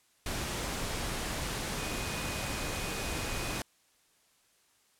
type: tone in noise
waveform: sine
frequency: 2489 Hz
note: D#7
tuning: in tune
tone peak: -44 dBFS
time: 1.78-3.59 s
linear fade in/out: 2 ms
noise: pink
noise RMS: -35 dBFS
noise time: 0.26-3.62 s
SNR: -12 dB
effects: white hiss -68 dBFS RMS until 4.99 s + low-pass 11000 Hz 12 dB/octave